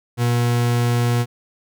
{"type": "tone", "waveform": "40% pulse", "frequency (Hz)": 120, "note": "B2", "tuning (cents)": -49, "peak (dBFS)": -15, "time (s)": [0.17, 1.26], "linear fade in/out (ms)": 50, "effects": []}